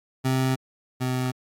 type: tone pair in turn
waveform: 25% pulse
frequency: 130.81 / 127.75 Hz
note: C3 / C3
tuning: 0 / -41 cents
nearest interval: unison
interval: 41 cents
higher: first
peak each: -17 / -20 dBFS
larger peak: first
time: 0.24-0.56 / 1-1.32 s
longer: neither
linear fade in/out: 20 ms
effects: AAC 64 kbps